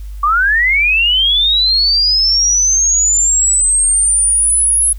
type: linear sweep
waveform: sine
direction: up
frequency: 1132 to 10770 Hz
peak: -9 dBFS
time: 0.23-4.93 s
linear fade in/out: 5 ms
effects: added 50 Hz sine -24 dBFS peak until 4.98 s + white hiss -49 dBFS RMS until 4.98 s